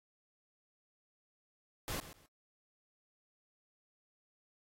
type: noise with echo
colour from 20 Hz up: pink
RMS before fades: -40 dBFS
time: 1.88-2 s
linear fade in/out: 0 ms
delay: 130 ms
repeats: 2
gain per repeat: -13 dB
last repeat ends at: 2.26 s
effects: AAC 48 kbps